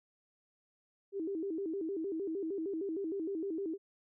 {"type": "tone with vibrato", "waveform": "sine", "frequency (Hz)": 356.6, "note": "F4", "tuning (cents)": 36, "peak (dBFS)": -34, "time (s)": [1.12, 3.78], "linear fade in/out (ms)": 50, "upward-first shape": "square", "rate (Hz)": 6.5, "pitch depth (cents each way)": 180, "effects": []}